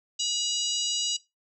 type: harmonic tone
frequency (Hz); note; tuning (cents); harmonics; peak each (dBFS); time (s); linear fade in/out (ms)
966; B5; -39; 3 / 4 / 5 / 6 / 7 / 8; -31 / -32 / -33 / -34 / -34 / -35; 0.19-1.17; 10
effects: noise-tail reverb RT60 0.2 s tail -17 dB re dry